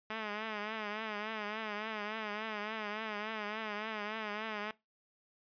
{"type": "tone with vibrato", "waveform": "5% pulse", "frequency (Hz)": 213.9, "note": "A3", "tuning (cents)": -49, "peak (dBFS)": -26, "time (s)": [0.1, 4.71], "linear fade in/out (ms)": 2, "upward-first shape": "triangle", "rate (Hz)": 3.5, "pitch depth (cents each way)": 84, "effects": ["noise-tail reverb RT60 0.2 s tail -20 dB re dry", "resampled to 11025 Hz"]}